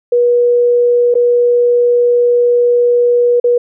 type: tone with dropouts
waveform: sine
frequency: 483.2 Hz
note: B4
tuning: 38 cents flat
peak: -7 dBFS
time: 0.12-3.58 s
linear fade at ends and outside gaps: 5 ms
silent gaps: 1.142-1.152 / 3.4-3.441 s
effects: none